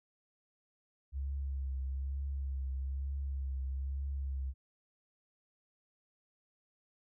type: tone with vibrato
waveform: sine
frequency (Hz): 67.7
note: C#2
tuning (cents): -40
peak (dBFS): -34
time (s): 1.12-4.54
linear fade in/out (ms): 50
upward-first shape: triangle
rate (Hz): 1.1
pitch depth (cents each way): 44
effects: none